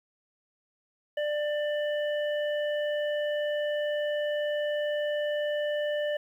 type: harmonic tone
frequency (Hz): 593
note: D5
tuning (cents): +17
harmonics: 1 / 3 / 5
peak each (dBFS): -27 / -37 / -41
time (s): 1.17-6.17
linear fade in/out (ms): 5
effects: 10-bit